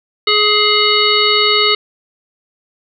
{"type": "harmonic tone with a mistuned harmonic", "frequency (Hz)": 420, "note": "G#4", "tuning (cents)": 19, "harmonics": [1, 3, 5, 7, 9, 10], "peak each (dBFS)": [-17, -17, -17, -17, -17, -17], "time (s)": [0.27, 1.75], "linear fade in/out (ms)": 5, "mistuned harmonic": 10, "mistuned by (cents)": 63, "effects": []}